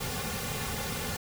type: noise with comb filter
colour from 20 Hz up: pink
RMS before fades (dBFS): -34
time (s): 0-1.17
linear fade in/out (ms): 10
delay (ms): 3.1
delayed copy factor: -0.8
effects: none